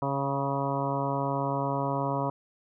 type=harmonic tone with a mistuned harmonic; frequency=138.59 Hz; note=C#3; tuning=in tune; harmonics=1 / 2 / 3 / 4 / 5 / 6 / 7 / 8 / 9; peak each=-32 / -34 / -37 / -34 / -35 / -42 / -32 / -39 / -41 dBFS; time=0.02-2.3 s; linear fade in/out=2 ms; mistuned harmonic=6; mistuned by=-21 cents; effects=none